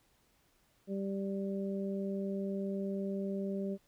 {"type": "harmonic tone", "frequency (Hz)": 196, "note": "G3", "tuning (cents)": 0, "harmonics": [1, 2, 3], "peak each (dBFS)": [-35, -39, -43], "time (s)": [0.87, 3.78], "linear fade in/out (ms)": 50, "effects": ["pink hiss -71 dBFS RMS until 3.87 s"]}